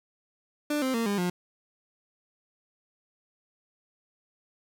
30% pulse tone with pitch steps, 296.3 / 260.9 / 229.8 / 202.4 / 178.23 Hz, D4 / C4 / A#3 / G#3 / F3, +15 / -5 / -25 / -44 / +35 cents, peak -23 dBFS, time 0.7-1.3 s, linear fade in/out 5 ms, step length 120 ms, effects none

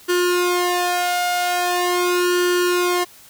sawtooth tone with flanger, 355.9 Hz, F4, 33 cents sharp, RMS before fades -19 dBFS, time 0.08-3.05 s, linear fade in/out 20 ms, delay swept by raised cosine 0.66 to 1.38 ms, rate 0.42 Hz, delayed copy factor +1, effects white hiss -46 dBFS RMS until 3.29 s

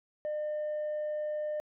sine tone, 604 Hz, D5, 48 cents sharp, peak -29 dBFS, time 0.25-1.6 s, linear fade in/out 0 ms, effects tanh soft clip ceiling -30 dBFS

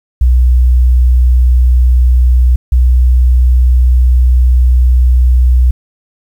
sine tone pair in turn, 62 / 62.25 Hz, B1 / B1, +7 / +14 cents, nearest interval unison, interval 7 cents, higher second, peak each -3 dBFS, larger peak neither, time 0.21-2.56 / 2.72-5.71 s, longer second, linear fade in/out 5 ms, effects tanh soft clip ceiling 0 dBFS + 7-bit

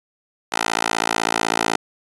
10% pulse tone with high-pass filter sweep, 56 Hz, A1, 31 cents sharp, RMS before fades -21 dBFS, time 0.52-1.76 s, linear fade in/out 5 ms, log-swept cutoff 810 to 540 Hz, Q 0.85, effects resampled to 22050 Hz

